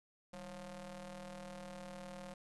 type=ring-modulated tone; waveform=sawtooth; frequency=174.61 Hz; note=F3; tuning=in tune; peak=-40 dBFS; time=0.33-2.34 s; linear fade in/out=5 ms; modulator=369 Hz; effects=resampled to 24000 Hz + 11-bit